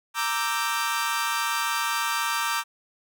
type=chord; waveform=sawtooth; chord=E half-diminished seventh; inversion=second; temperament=equal with one note detuned; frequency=927.5 / 1174.7 / 1318.5 / 1568 Hz; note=Bb5 / D6 / E6 / G6; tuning=-9 / 0 / 0 / 0 cents; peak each=-26 / -25 / -28 / -27 dBFS; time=0.14-2.64 s; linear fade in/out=50 ms; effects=none